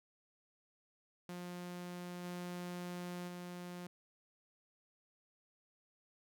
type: tone with level steps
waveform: sawtooth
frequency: 177.3 Hz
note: F3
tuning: 26 cents sharp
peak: -40 / -38 / -41 dBFS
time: 1.29-3.87 s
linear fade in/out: 2 ms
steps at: 2.23 / 3.27 s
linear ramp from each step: 20 ms
effects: none